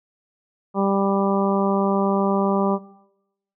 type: harmonic tone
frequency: 196.9 Hz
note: G3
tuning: 8 cents sharp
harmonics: 1 / 2 / 3 / 4 / 5 / 6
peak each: -21 / -24 / -26 / -27 / -28 / -29 dBFS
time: 0.74-2.79 s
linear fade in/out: 50 ms
effects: noise-tail reverb RT60 0.8 s tail -17 dB re dry